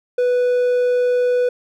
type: tone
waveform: triangle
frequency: 493.9 Hz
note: B4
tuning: in tune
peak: -12 dBFS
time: 0.18-1.49 s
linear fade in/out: 5 ms
effects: none